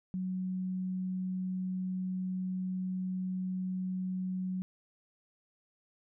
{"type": "tone", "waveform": "sine", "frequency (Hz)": 185.3, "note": "F#3", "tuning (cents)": 3, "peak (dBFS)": -32, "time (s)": [0.14, 4.62], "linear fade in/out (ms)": 0, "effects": []}